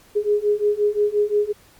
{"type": "beating tone pair", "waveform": "sine", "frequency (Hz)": [412.5, 418.2], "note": ["G#4", "G#4"], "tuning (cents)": [-12, 12], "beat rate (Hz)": 5.7, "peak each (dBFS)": [-20, -19], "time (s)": [0.15, 1.53], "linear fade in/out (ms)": 20, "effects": ["pink hiss -52 dBFS RMS until 1.79 s", "MP3 96 kbps"]}